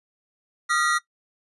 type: tone cluster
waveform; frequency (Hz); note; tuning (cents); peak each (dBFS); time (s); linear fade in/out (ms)
square; 1233 / 1383 / 1920; D#6 / F6 / B6; -16 / -17 / -49; -25; 0.69-0.99; 20
effects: noise-tail reverb RT60 0.1 s tail -19 dB re dry + resampled to 24000 Hz